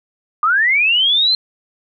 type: linear sweep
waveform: sine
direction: up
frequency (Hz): 1174.7 to 4177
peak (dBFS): -11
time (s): 0.43-1.35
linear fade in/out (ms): 2
effects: none